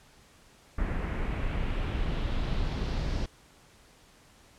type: noise with low-pass filter sweep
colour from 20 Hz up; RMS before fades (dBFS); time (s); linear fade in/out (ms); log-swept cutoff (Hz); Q
brown; -30; 0.78-3.26; 5; 1900 to 5300; 1.9
effects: pink hiss -58 dBFS RMS until 4.58 s + low-pass 10000 Hz 12 dB/octave